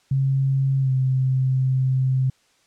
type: tone with pitch glide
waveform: sine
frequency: 135.2 to 130.82 Hz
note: C#3 to C3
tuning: -43 to 0 cents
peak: -17 dBFS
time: 0.11-2.3 s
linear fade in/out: 5 ms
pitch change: -57 cents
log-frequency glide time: 0.8-0.91 s
effects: white hiss -61 dBFS RMS until 2.66 s + low-pass 7000 Hz 12 dB/octave